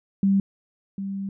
sine tone pair in turn, 196 / 196 Hz, G3 / G3, 0 / 0 cents, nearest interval unison, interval 0 cents, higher neither, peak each -16 / -27 dBFS, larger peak first, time 0.23-0.4 / 0.98-1.29 s, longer second, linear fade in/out 2 ms, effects none

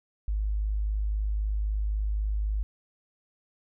sine tone, 51.91 Hz, G#1, in tune, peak -25 dBFS, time 0.28-2.63 s, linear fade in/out 0 ms, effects none

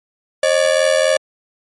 45% pulse ring-modulated tone, 576 Hz, D5, 34 cents flat, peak -9 dBFS, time 0.43-1.17 s, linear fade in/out 2 ms, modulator 41.9 Hz, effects MP3 48 kbps

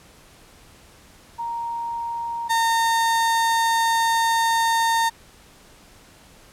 sine / 35% pulse tone pair in turn, 933 / 913.8 Hz, A#5 / A#5, +1 / -35 cents, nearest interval unison, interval 36 cents, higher first, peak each -25 / -16 dBFS, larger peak second, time 1.38-2.49 / 2.49-5.1 s, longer second, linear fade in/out 20 ms, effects pink hiss -50 dBFS RMS until 6.52 s + low-pass 12000 Hz 12 dB/octave

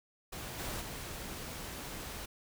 pink noise with level steps, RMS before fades -43 / -39 / -43 dBFS, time 0.32-2.26 s, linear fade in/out 10 ms, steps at 0.58 / 0.8 s, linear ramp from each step 20 ms, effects none

